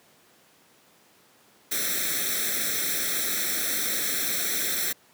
white noise with comb filter, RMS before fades -27 dBFS, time 1.71-4.93 s, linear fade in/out 10 ms, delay 0.52 ms, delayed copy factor +0.95, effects pink hiss -58 dBFS RMS until 5.13 s + high-pass 200 Hz 12 dB/octave

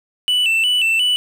triangle tone with vibrato, 2816 Hz, F7, 14 cents sharp, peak -12 dBFS, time 0.28-1.16 s, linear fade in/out 0 ms, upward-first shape square, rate 2.8 Hz, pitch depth 92 cents each way, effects 7-bit

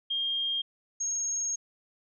sine tone pair in turn, 3217 / 6531 Hz, G7 / G#8, +44 / -30 cents, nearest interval octave, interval 1226 cents, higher second, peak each -27 / -28 dBFS, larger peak first, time 0.1-0.62 / 1-1.56 s, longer second, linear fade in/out 10 ms, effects none

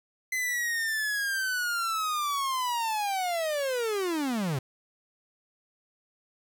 45% pulse linear sweep, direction down, 2044 to 123.47 Hz, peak -27 dBFS, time 0.32-4.59 s, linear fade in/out 5 ms, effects none

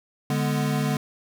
square chord, G# diminished, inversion second, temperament equal, 146.83 / 207.7 / 246.9 Hz, D3 / G#3 / B3, 0 / 0 / 0 cents, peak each -25 / -29 / -29 dBFS, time 0.3-0.97 s, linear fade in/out 2 ms, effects none

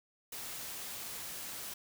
white noise, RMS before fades -43 dBFS, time 0.32-1.74 s, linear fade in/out 5 ms, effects none

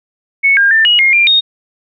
sine tone with pitch steps, 2209 / 1610 / 1785 / 2901 / 2136 / 2386 / 3714 Hz, C#7 / G6 / A6 / F#7 / C7 / D7 / A#7, -7 / +46 / +24 / -35 / +35 / +27 / -7 cents, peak -6 dBFS, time 0.43-1.41 s, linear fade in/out 20 ms, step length 140 ms, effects none

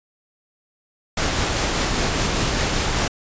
pink noise with tremolo, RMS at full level -20 dBFS, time 1.17-3.08 s, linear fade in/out 5 ms, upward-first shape triangle, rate 5 Hz, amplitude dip 25%, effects resampled to 16000 Hz

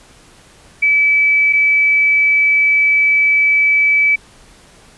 sine tone pair in turn, 2300 / 2300 Hz, D7 / D7, -37 / -37 cents, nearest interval unison, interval 0 cents, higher neither, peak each -9 / -9 dBFS, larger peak neither, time 0.82-1.53 / 1.53-4.16 s, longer second, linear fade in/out 10 ms, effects pink hiss -45 dBFS RMS until 4.97 s + resampled to 24000 Hz

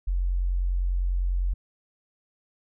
sine tone, 45 Hz, F#1, 47 cents flat, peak -22 dBFS, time 0.07-1.54 s, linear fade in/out 10 ms, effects none

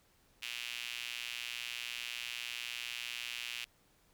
sawtooth tone with high-pass filter, 120 Hz, B2, 49 cents flat, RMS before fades -42 dBFS, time 0.42-3.65 s, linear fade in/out 10 ms, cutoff 2700 Hz, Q 3.5, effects pink hiss -69 dBFS RMS until 4.13 s

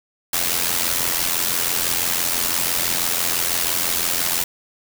white noise with amplitude modulation, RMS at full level -18 dBFS, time 0.33-4.44 s, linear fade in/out 5 ms, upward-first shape sine, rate 86 Hz, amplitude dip 70%, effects none

